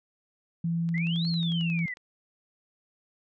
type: tone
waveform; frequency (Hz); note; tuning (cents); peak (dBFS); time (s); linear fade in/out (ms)
sine; 167.7; E3; +30; -25; 0.64-1.86; 5
type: click train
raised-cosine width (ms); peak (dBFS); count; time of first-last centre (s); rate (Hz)
0.2; -32; 13; 0.89-1.971; 11.1
type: exponential two-way sweep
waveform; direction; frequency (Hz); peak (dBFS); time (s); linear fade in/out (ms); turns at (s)
sine; up then down; 1930 to 4435 to 1930; -32; 0.94-1.94; 5; 1.28
effects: none